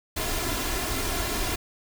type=noise with comb filter; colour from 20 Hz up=pink; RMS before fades=-28 dBFS; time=0.16-1.56 s; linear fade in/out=10 ms; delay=2.9 ms; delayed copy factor=+0.6; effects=none